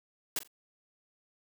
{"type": "noise with echo", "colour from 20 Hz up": "white", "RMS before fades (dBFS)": -32, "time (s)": [0.36, 0.39], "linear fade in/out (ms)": 2, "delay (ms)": 43, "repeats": 2, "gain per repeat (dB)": -14, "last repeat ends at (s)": 0.476, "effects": []}